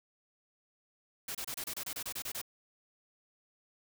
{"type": "noise bursts", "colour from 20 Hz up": "white", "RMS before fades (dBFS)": -39, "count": 12, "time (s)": [1.28, 2.416], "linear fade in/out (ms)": 5, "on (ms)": 69, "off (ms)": 28, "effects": []}